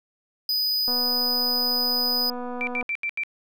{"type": "tone", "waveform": "square", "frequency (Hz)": 4978, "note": "D#8", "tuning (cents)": 0, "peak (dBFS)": -22, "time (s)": [0.49, 2.3], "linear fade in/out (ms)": 2}
{"type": "click train", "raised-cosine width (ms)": 1, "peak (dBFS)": -21, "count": 480, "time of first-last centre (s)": [0.88, 2.827], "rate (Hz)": 246}
{"type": "tone bursts", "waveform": "sine", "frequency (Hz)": 2345, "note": "D7", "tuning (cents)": -3, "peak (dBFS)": -24, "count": 5, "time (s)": [2.61, 3.235], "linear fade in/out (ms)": 0, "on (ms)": 61, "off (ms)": 80}
{"effects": []}